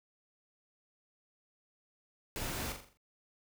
pink noise with echo, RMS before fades -39 dBFS, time 2.36-2.72 s, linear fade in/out 0 ms, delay 42 ms, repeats 6, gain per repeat -6 dB, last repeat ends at 2.972 s, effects none

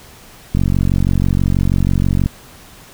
click train, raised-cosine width 5 ms, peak -3 dBFS, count 80, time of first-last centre 0.55-2.26 s, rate 46.2 Hz, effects pink hiss -41 dBFS RMS until 2.93 s

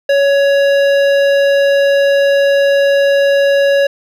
triangle tone with hard clipping, 559 Hz, C#5, 14 cents sharp, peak -10 dBFS, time 0.09-3.87 s, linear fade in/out 5 ms, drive 17 dB, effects none

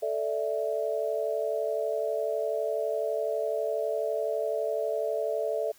sine chord, A suspended fourth, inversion none, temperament equal, 440 / 587.3 / 659.3 Hz, A4 / D5 / E5, 0 / 0 / 0 cents, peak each -31 dBFS, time 0.02-5.72 s, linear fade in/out 10 ms, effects white hiss -58 dBFS RMS until 5.78 s

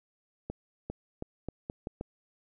accelerating click train, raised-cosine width 2 ms, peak -22 dBFS, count 7, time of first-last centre 0.5-2.011 s, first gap 400 ms, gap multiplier 0.81, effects none

